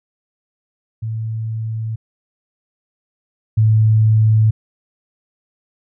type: tone pair in turn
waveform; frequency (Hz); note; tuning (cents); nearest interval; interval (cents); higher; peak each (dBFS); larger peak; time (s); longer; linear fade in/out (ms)
sine; 111.3 / 109.39; A2 / A2; +20 / -10; unison; 30; first; -20 / -9; second; 1.02-1.96 / 3.57-4.51; neither; 10
effects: none

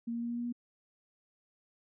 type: tone with pitch steps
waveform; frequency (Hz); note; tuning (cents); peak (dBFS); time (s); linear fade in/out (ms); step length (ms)
sine; 233.1 / 234.6 / 236.1 / 237.6 / 239.1 / 240.6; A#3 / A#3 / A#3 / A#3 / A#3 / B3; 0 / +11 / +22 / +33 / +44 / -45; -33; 0.07-0.526; 10; 76
effects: none

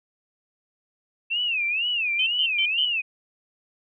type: tone with vibrato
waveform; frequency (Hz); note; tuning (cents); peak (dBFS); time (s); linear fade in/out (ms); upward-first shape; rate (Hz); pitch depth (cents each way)
sine; 2636; E7; -1; -22; 1.3-3.02; 20; sine; 2.1; 200
type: tone bursts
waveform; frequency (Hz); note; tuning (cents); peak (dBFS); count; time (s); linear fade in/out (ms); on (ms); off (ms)
sine; 3081; G7; -31; -21; 4; 2.19-2.854; 5; 76; 120
effects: none

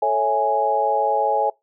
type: chord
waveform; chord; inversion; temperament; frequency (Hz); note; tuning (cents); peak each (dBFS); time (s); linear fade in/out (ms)
sine; A major seventh; none; equal; 440 / 554.4 / 659.3 / 830.6; A4 / C#5 / E5 / G#5; 0 / 0 / 0 / 0; -25 / -23 / -24 / -19; 0.02-1.5; 5
effects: noise-tail reverb RT60 0.2 s tail -24 dB re dry

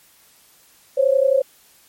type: tone pair together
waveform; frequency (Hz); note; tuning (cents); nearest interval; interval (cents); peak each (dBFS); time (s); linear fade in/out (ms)
sine; 523.3 / 554.6; C5 / C#5; 0 / +1; minor second; 101; -16; 0.97-1.42; 10
effects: white hiss -53 dBFS RMS until 1.88 s + MP3 64 kbps

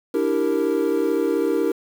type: chord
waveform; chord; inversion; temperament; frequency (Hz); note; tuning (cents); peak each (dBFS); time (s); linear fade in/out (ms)
triangle; E half-diminished seventh; third; equal with one note detuned; 293.7 / 329.6 / 392 / 463.7; D4 / E4 / G4 / Bb4; 0 / 0 / 0 / -9; -23 / -22 / -22 / -21; 0.14-1.72; 5
effects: 7-bit

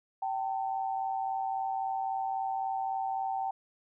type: tone pair together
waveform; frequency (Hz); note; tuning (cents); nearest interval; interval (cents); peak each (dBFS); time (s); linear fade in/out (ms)
sine; 773 / 896.7; G5 / A5; -24 / +33; minor third; 257; -31 / -36; 0.22-3.51; 5
effects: none

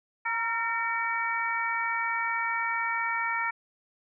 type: harmonic tone with a mistuned harmonic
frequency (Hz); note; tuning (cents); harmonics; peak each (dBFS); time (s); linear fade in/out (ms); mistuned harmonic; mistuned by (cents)
455.7; A#4; -39; 2 / 3 / 4 / 5; -32 / -32 / -32 / -32; 0.25-3.51; 10; 2; +38
effects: none

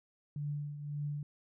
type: tone with tremolo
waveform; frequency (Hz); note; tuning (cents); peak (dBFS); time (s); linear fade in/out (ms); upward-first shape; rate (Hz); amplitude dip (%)
sine; 146.3; D3; -6; -33; 0.36-1.23; 2; triangle; 1.8; 65
effects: none

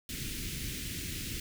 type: band-stop noise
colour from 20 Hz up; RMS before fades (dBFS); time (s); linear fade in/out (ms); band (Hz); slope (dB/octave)
pink; -38; 0.09-1.4; 2; 330 to 2000; 24
effects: none

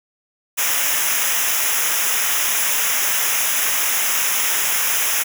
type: noise with comb filter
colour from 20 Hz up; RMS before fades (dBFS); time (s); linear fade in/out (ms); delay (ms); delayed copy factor
white; -19; 0.57-5.24; 20; 0.23; -0.85
effects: none

